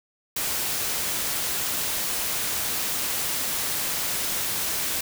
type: noise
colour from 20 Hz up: white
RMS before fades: -27 dBFS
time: 0.36-5.01 s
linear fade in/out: 5 ms
effects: none